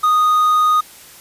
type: tone with quantisation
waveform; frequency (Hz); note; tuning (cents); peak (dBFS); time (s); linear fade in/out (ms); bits
triangle; 1240; D#6; -6; -9; 0.03-0.81; 10; 6
effects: white hiss -41 dBFS RMS until 1.2 s + resampled to 32000 Hz